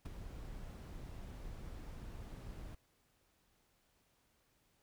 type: noise with ADSR envelope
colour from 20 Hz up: brown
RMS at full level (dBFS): -40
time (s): 0.05-2.75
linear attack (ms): 8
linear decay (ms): 13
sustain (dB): -8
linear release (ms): 6
effects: pink hiss -75 dBFS RMS until 4.82 s